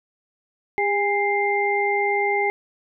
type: tone cluster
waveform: sine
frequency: 403.3 / 817 / 2097 Hz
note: G4 / G#5 / C7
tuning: +49 / -29 / +3 cents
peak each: -23 dBFS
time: 0.78-2.5 s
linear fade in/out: 0 ms
effects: none